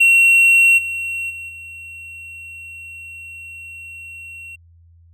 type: tone with level steps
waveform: triangle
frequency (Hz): 2730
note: F7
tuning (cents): -40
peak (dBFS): -7 / -20 / -27 / -31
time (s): 0-4.56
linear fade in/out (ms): 10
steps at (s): 0.77 / 1.29 / 1.48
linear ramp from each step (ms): 20
effects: added 84 Hz sine -46 dBFS peak until 5.13 s